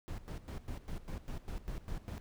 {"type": "noise with tremolo", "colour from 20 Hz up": "brown", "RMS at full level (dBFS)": -40, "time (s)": [0.08, 2.2], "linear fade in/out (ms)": 0, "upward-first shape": "square", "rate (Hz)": 5, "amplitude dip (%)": 80, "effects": []}